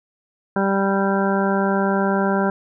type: harmonic tone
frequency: 196 Hz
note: G3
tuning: in tune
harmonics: 1 / 2 / 3 / 4 / 5 / 7 / 8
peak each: -20 / -23 / -25 / -26 / -27 / -28 / -29 dBFS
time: 0.56-2.5 s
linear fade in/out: 2 ms
effects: none

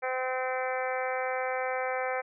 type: harmonic tone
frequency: 257.2 Hz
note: C4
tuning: 30 cents flat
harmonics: 2 / 3 / 4 / 5 / 6 / 7 / 8 / 9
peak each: -32 / -34 / -41 / -39 / -39 / -41 / -40 / -41 dBFS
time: 0.02-2.22 s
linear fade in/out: 20 ms
effects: none

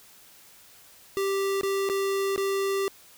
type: tone with dropouts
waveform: square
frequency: 392 Hz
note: G4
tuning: in tune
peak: -25 dBFS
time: 1.17-2.88 s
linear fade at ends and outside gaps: 0 ms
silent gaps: 1.611-1.633 / 1.89-1.898 / 2.361-2.378 s
effects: white hiss -53 dBFS RMS until 3.17 s

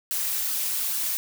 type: noise with flanger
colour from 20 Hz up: blue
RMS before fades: -27 dBFS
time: 0.11-1.17 s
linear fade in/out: 0 ms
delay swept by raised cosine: 0.64 to 5.44 ms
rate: 2.4 Hz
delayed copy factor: +0.5
effects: none

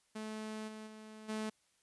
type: tone with level steps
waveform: sawtooth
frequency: 216.7 Hz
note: A3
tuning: 26 cents flat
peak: -37 / -42 / -46 / -33 dBFS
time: 0.15-1.5 s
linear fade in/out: 10 ms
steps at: 0.67 / 0.86 / 1.28 s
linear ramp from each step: 20 ms
effects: white hiss -74 dBFS RMS until 1.82 s + resampled to 24000 Hz

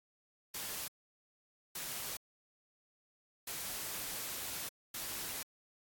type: noise bursts at uneven times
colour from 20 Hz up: white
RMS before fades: -41 dBFS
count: 4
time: 0.54-0.88 / 1.75-2.17 / 3.47-4.69 / 4.94-5.43 s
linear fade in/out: 5 ms
effects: AAC 64 kbps

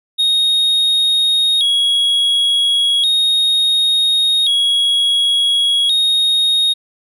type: tone with vibrato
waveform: triangle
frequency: 3520 Hz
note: A7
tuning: in tune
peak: -10 dBFS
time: 0.18-6.74 s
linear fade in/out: 20 ms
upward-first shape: square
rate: 0.35 Hz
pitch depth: 100 cents each way
effects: none

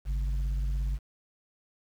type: tone pair together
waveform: sine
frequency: 51.54 / 137.6 Hz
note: G#1 / C#3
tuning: -12 / -12 cents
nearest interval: octave + perfect fourth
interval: 1700 cents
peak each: -25 / -37 dBFS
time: 0.05-0.99 s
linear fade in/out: 50 ms
effects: tanh soft clip ceiling -24 dBFS + 9-bit

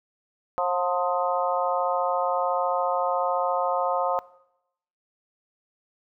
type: harmonic tone with a mistuned harmonic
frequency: 178.6 Hz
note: F3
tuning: 39 cents sharp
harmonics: 3 / 4 / 5 / 6 / 7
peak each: -27 / -28 / -29 / -30 / -30 dBFS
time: 0.58-4.19 s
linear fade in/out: 0 ms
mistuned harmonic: 6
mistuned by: -40 cents
effects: noise-tail reverb RT60 0.8 s tail -20 dB re dry

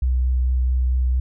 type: tone with vibrato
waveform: sine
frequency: 63.1 Hz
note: B1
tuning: 38 cents sharp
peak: -16 dBFS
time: 0.02-1.2 s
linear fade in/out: 5 ms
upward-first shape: sine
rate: 4.5 Hz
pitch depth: 12 cents each way
effects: none

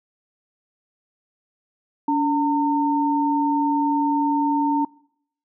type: tone pair together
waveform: sine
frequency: 286.6 / 910 Hz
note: D4 / A#5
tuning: -42 / -42 cents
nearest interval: octave + minor sixth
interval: 2000 cents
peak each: -20 dBFS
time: 2.08-4.85 s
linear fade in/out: 5 ms
effects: noise-tail reverb RT60 0.7 s tail -25 dB re dry

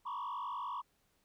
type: tone with frequency modulation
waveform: sine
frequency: 1046.5 Hz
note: C6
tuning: in tune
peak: -35 dBFS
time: 0.05-0.82 s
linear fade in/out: 20 ms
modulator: 50.1 Hz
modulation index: 2.2
effects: tanh soft clip ceiling -36 dBFS + pink hiss -75 dBFS RMS until 1.24 s

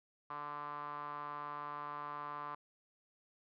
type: tone with band-pass filter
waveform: sawtooth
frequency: 146.83 Hz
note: D3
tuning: in tune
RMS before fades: -44 dBFS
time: 0.3-2.55 s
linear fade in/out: 5 ms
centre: 1100 Hz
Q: 7
effects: resampled to 11025 Hz

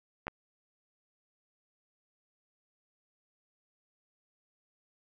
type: clicks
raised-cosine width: 0.5 ms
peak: -21 dBFS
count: 2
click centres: 0.269 / 0.281 s
effects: none

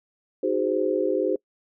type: chord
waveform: sine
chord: Ab dominant seventh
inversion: second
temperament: just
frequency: 311.5 / 373.8 / 415.3 / 519.1 Hz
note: Eb4 / Gb4 / Ab4 / C5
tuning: +2 / +18 / 0 / -14 cents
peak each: -28 / -25 / -27 / -26 dBFS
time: 0.43-1.36 s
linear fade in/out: 5 ms
effects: noise-tail reverb RT60 0.1 s tail -25 dB re dry

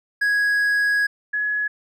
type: tone pair in turn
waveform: triangle / sine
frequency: 1661.2 / 1688.3 Hz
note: G#6 / G#6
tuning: 0 / +28 cents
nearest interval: unison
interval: 28 cents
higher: second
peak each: -15 / -20 dBFS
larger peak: first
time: 0.21-1.07 / 1.33-1.68 s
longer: first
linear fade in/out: 10 ms
effects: none

